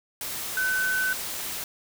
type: tone in noise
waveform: sine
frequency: 1515 Hz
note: F#6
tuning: 40 cents sharp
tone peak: -23 dBFS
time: 0.57-1.13 s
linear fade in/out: 2 ms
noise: white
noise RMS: -33 dBFS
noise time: 0.21-1.64 s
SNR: +7 dB
effects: none